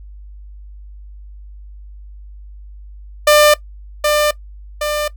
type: tone with echo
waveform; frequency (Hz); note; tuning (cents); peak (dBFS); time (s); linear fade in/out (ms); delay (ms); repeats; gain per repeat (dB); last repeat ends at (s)
sawtooth; 597; D5; +28; -3; 3.27-3.54; 5; 770; 2; -5; 5.08
effects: noise-tail reverb RT60 0.1 s tail -19 dB re dry + added 50 Hz sine -33 dBFS peak until 5.16 s